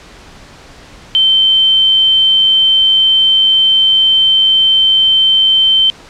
sine tone, 3101 Hz, G7, 19 cents flat, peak -6 dBFS, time 1.15-5.9 s, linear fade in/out 0 ms, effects pink hiss -37 dBFS RMS until 6.09 s + low-pass 6000 Hz 12 dB/octave

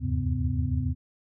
sine tone cluster, 77 / 83.6 / 98.8 / 132.3 / 252.3 Hz, D#2 / E2 / G2 / C3 / B3, -17 / +25 / +14 / +20 / +37 cents, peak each -29 / -32 / -30 / -30 / -33 dBFS, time 0-0.95 s, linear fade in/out 50 ms, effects none

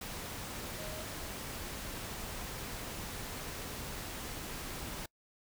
sine tone in noise, 622.3 Hz, D#5, in tune, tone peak -46 dBFS, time 0.78-1.03 s, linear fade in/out 5 ms, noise pink, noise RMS -42 dBFS, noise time 0.01-5.06 s, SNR -7 dB, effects noise-tail reverb RT60 0.1 s tail -25 dB re dry

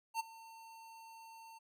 square tone with ADSR envelope, 904 Hz, A5, 47 cents sharp, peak -33 dBFS, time 0.14-1.59 s, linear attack 57 ms, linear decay 17 ms, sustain -20 dB, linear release 17 ms, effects none

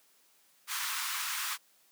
pink high-pass noise, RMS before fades -35 dBFS, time 0.67-1.58 s, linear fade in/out 50 ms, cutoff 1000 Hz, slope 48 dB/octave, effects white hiss -66 dBFS RMS until 1.91 s + high-pass 200 Hz 12 dB/octave

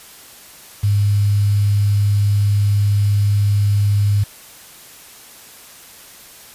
sine tone with quantisation, 102 Hz, G#2, 31 cents flat, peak -12 dBFS, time 0.83-4.24 s, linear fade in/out 10 ms, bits 6, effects white hiss -41 dBFS RMS until 6.54 s + resampled to 32000 Hz

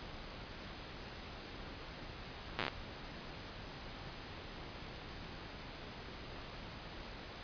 slowing click train, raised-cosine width 0.3 ms, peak -19 dBFS, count 9, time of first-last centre 2.59-2.681 s, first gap 8 ms, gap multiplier 1.1, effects pink hiss -48 dBFS RMS until 7.43 s + resampled to 11025 Hz

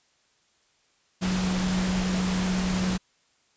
sine tone in noise, 185 Hz, F#3, in tune, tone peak -24 dBFS, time 1.21-2.98 s, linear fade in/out 20 ms, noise pink, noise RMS -31 dBFS, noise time 1.21-2.98 s, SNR +4 dB, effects white hiss -66 dBFS RMS until 3.56 s + resampled to 16000 Hz

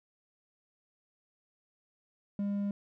sine tone with hard clipping, 201.7 Hz, G3, 50 cents sharp, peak -31 dBFS, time 2.39-2.71 s, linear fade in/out 2 ms, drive 3 dB, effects none

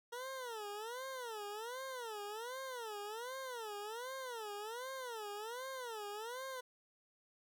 20% pulse tone with vibrato, 466.2 Hz, A#4, in tune, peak -38 dBFS, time 0.12-6.61 s, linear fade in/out 10 ms, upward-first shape sine, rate 1.3 Hz, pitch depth 230 cents each way, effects none

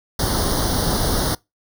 pink noise with comb filter, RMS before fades -20 dBFS, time 0.19-1.35 s, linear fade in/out 5 ms, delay 0.2 ms, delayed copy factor +1, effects noise-tail reverb RT60 0.2 s tail -24 dB re dry

